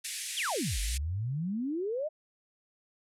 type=band-pass noise; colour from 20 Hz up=white; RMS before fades=-38 dBFS; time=0.04-0.98 s; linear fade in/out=10 ms; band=1800 to 11000 Hz; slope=48 dB/octave
type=exponential two-way sweep; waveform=sine; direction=down then up; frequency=3990 to 46.25 to 644 Hz; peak=-30 dBFS; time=0.36-2.09 s; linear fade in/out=20 ms; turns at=0.79 s
effects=none